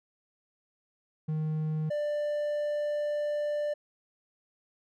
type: tone pair in turn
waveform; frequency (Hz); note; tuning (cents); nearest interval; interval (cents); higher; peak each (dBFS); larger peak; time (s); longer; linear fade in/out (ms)
triangle; 155.56 / 591.4; D#3 / D5; 0 / +12; octave + major seventh; 2312; second; -26; neither; 1.28-1.9 / 1.9-3.74; second; 10
effects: none